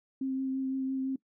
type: tone with vibrato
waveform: sine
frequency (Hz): 265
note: C4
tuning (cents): +22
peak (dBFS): -29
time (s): 0.21-1.16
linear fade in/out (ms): 5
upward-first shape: triangle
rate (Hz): 5.9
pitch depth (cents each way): 16
effects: noise-tail reverb RT60 0.1 s tail -20 dB re dry